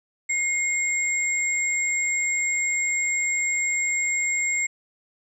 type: tone pair together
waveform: sine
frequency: 2144 / 7550 Hz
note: C7 / A#8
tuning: +42 / +21 cents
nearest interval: octave + minor seventh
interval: 2179 cents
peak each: -23 / -26 dBFS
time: 0.29-4.67 s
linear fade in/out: 10 ms
effects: none